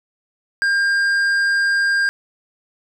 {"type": "tone with tanh clipping", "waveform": "sine", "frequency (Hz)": 1603, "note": "G6", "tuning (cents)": 38, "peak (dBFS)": -16, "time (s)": [0.62, 2.09], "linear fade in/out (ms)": 0, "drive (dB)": 8, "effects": []}